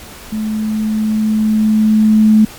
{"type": "tone with level ramp", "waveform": "sine", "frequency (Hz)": 216.2, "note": "A3", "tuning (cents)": -30, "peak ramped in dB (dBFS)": [-16, -4], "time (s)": [0.32, 2.45], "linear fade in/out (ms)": 5, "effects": ["pink hiss -34 dBFS RMS until 2.58 s", "MP3 96 kbps"]}